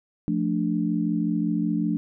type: chord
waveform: sine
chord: D minor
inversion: first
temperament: equal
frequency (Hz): 174.61 / 220 / 293.7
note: F3 / A3 / D4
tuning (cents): 0 / 0 / 0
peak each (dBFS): -26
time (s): 0.28-1.97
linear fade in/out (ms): 0
effects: none